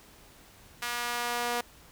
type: tone with high-pass filter sweep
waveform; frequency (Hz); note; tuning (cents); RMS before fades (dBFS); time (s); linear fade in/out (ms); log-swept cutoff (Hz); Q
sawtooth; 240.3; B3; -47; -32; 0.82-1.61; 5; 1400 to 600; 1
effects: pink hiss -55 dBFS RMS until 1.91 s